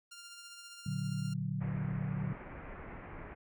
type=tone with tremolo; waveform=10% pulse; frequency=1396.9 Hz; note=F6; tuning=in tune; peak=-39 dBFS; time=0.11-1.34 s; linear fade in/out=10 ms; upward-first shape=triangle; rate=15 Hz; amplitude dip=40%
type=chord; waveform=sine; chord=Bb augmented; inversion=none; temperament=equal; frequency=116.54 / 146.83 / 185 Hz; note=Bb2 / D3 / F#3; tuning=0 / 0 / 0 cents; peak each=-39 / -36 / -38 dBFS; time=0.86-2.33 s; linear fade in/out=5 ms
type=low-pass noise; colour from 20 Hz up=pink; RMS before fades=-47 dBFS; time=1.6-3.35 s; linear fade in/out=20 ms; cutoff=2300 Hz; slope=48 dB/octave
effects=none